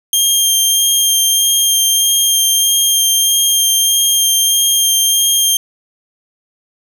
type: tone with vibrato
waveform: 15% pulse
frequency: 3196 Hz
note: G7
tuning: 33 cents sharp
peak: -3 dBFS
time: 0.13-5.57 s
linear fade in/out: 2 ms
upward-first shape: sine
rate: 1.6 Hz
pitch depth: 12 cents each way
effects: none